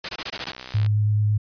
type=noise bursts; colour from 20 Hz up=white; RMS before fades=-26 dBFS; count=7; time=0.04-0.515 s; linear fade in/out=5 ms; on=49 ms; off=22 ms
type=click train; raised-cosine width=0.2 ms; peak=-18 dBFS; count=35; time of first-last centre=0.33-0.863 s; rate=63.8 Hz
type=noise; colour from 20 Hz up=violet; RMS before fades=-30 dBFS; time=0.59-0.78 s; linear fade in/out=0 ms
type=tone with vibrato; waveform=sine; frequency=105.3 Hz; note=G#2; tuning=24 cents sharp; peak=-17 dBFS; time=0.74-1.38 s; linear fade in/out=10 ms; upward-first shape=sine; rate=9.1 Hz; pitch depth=10 cents each way
effects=resampled to 11025 Hz